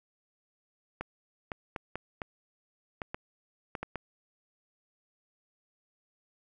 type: clicks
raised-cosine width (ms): 0.5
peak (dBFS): -20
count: 10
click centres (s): 1.01 / 1.518 / 1.762 / 1.956 / 2.218 / 3.018 / 3.145 / 3.752 / 3.83 / 3.957
effects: none